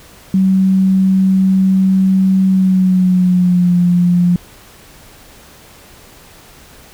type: tone with pitch glide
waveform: sine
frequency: 190 to 176.26 Hz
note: F#3 to F3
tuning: +46 to +16 cents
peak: -8 dBFS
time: 0.34-4.36 s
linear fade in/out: 2 ms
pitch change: -130 cents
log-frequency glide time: 2.46-3.77 s
effects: pink hiss -41 dBFS RMS until 6.93 s